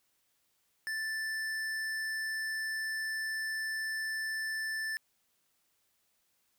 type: tone with tanh clipping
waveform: sine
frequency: 1762 Hz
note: A6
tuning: 2 cents sharp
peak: -35 dBFS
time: 0.87-4.97 s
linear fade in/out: 0 ms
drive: 17 dB
effects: white hiss -75 dBFS RMS until 6.58 s